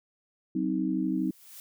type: chord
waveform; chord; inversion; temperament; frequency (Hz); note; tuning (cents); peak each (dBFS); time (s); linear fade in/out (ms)
sine; C diminished; second; just; 188.37 / 261.6 / 314; Gb3 / C4 / Eb4; +31 / 0 / +16; -31 / -30 / -29; 0.55-1.31; 5
type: noise with exponential growth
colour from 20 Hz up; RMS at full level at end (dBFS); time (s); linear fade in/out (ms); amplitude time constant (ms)
blue; -44; 0.91-1.6; 1; 150
effects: none

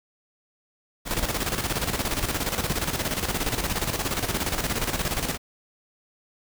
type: noise with tremolo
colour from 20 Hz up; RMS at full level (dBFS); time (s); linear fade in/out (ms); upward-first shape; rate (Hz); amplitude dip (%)
pink; -25; 1.05-5.38; 50; square; 17; 60
effects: none

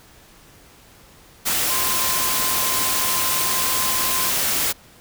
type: tone in noise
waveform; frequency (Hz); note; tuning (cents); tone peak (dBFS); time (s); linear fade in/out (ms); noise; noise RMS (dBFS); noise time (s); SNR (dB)
sine; 1040; C6; -11; -28; 1.69-4.31; 20; white; -21; 1.45-4.73; -10
effects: pink hiss -49 dBFS RMS until 5 s

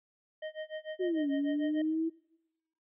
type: tone with tremolo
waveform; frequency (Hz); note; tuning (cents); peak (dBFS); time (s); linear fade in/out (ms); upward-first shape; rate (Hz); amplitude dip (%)
square; 622.3; D#5; 0; -36; 0.42-1.82; 5; sine; 6.7; 95
type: exponential two-way sweep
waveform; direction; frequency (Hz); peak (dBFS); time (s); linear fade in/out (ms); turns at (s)
sine; down then up; 380.2 to 277.2 to 328.9; -28; 0.99-2.1; 20; 1.3
effects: noise-tail reverb RT60 0.9 s tail -23 dB re dry + resampled to 8000 Hz

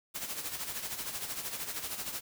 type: noise with tremolo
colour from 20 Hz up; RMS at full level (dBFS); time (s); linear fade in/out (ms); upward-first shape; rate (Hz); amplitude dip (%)
white; -36; 0.14-2.21; 20; sine; 13; 60
effects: none

